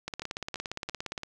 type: two click trains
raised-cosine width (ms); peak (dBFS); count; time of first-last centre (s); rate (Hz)
0.2; -20 / -17; 4 / 20; 0.22-1.234 / 0.08-1.178; 2.96 / 17.3
effects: none